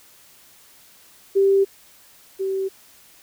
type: tone pair in turn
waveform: sine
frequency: 392 / 385 Hz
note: G4 / G4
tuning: 0 / -31 cents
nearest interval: unison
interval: 31 cents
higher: first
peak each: -13 / -21 dBFS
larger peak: first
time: 1.35-1.65 / 2.39-2.69 s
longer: neither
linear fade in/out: 20 ms
effects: white hiss -51 dBFS RMS until 3.22 s